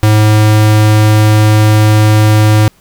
square tone, 107.1 Hz, A2, 46 cents flat, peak -5 dBFS, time 0.03-2.68 s, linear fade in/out 0 ms, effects pink hiss -48 dBFS RMS until 2.8 s

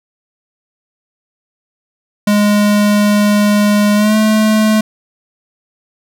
square tone with pitch glide, 207.1 to 216.1 Hz, G#3 to A3, -5 to -31 cents, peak -9 dBFS, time 2.27-4.81 s, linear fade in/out 5 ms, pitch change +74 cents, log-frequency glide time 3.95-4.16 s, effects none

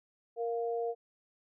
sine tone pair together, 466.2 / 698.5 Hz, A#4 / F5, 0 / 0 cents, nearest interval perfect fifth, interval 700 cents, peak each -32 / -37 dBFS, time 0.36-0.95 s, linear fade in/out 50 ms, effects none

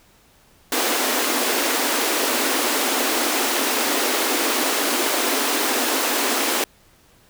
pink high-pass noise, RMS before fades -21 dBFS, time 0.72-6.64 s, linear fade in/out 2 ms, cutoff 240 Hz, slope 96 dB/octave, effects pink hiss -55 dBFS RMS until 7.29 s

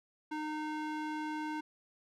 square tone with band-pass filter, 306.8 Hz, D#4, 24 cents flat, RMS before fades -38 dBFS, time 0.31-1.61 s, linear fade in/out 10 ms, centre 960 Hz, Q 0.74, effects none

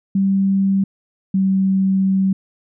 sine tone pair in turn, 194.6 / 191.81 Hz, G3 / G3, -12 / -37 cents, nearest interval unison, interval 25 cents, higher first, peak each -13 dBFS, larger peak neither, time 0.15-0.84 / 1.34-2.33 s, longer second, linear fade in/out 5 ms, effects none

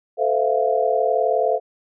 sine chord, F major seventh, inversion first, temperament equal with one note detuned, 440 / 511.9 / 659.3 / 698.5 Hz, A4 / C5 / E5 / F5, 0 / -38 / 0 / 0 cents, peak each -22 dBFS, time 0.17-1.6 s, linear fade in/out 50 ms, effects none

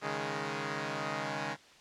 5% pulse chord, C# suspended second, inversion none, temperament equal, 138.59 / 155.56 / 207.7 Hz, C#3 / D#3 / G#3, 0 / 0 / 0 cents, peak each -27 dBFS, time 0.01-1.57 s, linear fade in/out 50 ms, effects white hiss -57 dBFS RMS until 1.8 s + low-pass 5000 Hz 12 dB/octave

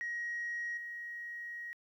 sine tone with level steps, 1892 Hz, A#6, 25 cents sharp, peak -34 / -40 dBFS, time 0.01-1.73 s, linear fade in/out 0 ms, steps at 0.77 s, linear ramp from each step 5 ms, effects tanh soft clip ceiling -32 dBFS + 12-bit

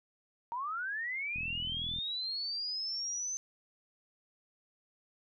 sine linear sweep, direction up, 913 to 6200 Hz, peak -34 dBFS, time 0.52-3.37 s, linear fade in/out 0 ms
click train, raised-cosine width 5 ms, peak -34 dBFS, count 27, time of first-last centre 1.36-1.987 s, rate 41.5 Hz
effects none

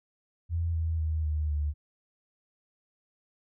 sine tone with pitch steps, 84 / 81.37 / 78.83 / 76.36 / 73.98 Hz, E2 / E2 / D#2 / D#2 / D2, +33 / -22 / +23 / -32 / +13 cents, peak -26 dBFS, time 0.49-1.74 s, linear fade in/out 50 ms, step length 250 ms, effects none

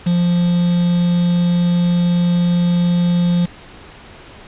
triangle tone with quantisation, 174.61 Hz, F3, in tune, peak -10 dBFS, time 0.06-3.46 s, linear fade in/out 10 ms, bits 5, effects pink hiss -39 dBFS RMS until 4.47 s + resampled to 8000 Hz

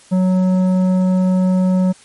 sine tone with tanh clipping, 185 Hz, F#3, in tune, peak -13 dBFS, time 0.11-1.93 s, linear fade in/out 20 ms, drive 10 dB, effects white hiss -46 dBFS RMS until 2.04 s + MP3 48 kbps

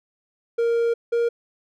triangle tone pair in turn, 466.2 / 469.4 Hz, A#4 / A#4, 0 / +12 cents, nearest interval unison, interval 12 cents, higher second, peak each -16 dBFS, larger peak neither, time 0.58-0.94 / 1.12-1.29 s, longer first, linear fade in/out 10 ms, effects none

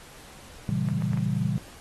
sine chord, A# diminished seventh, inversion none, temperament equal, 116.54 / 138.59 / 164.81 / 196 Hz, A#2 / C#3 / E3 / G3, 0 / 0 / 0 / 0 cents, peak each -29 dBFS, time 0.69-1.58 s, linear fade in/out 0 ms
clicks, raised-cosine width 0.5 ms, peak -25 dBFS, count 4, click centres 0.887 / 1.022 / 1.133 / 1.174 s
effects pink hiss -48 dBFS RMS until 1.8 s + AAC 32 kbps

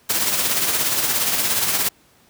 white noise with tremolo, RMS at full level -18 dBFS, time 0.09-1.89 s, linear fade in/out 10 ms, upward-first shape triangle, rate 17 Hz, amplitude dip 50%, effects pink hiss -55 dBFS RMS until 2.29 s + high-pass 80 Hz 12 dB/octave

